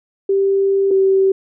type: tone pair in turn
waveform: sine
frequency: 391.9 / 385.4 Hz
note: G4 / G4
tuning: 0 / -29 cents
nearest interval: unison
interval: 29 cents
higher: first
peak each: -12 / -10 dBFS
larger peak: second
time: 0.29-0.91 / 0.91-1.32 s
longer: first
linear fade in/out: 5 ms
effects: none